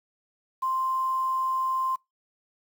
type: tone with quantisation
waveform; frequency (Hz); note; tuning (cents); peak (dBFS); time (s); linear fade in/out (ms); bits
sine; 1046.5; C6; 0; -24; 0.62-1.96; 10; 8
effects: noise-tail reverb RT60 0.2 s tail -25 dB re dry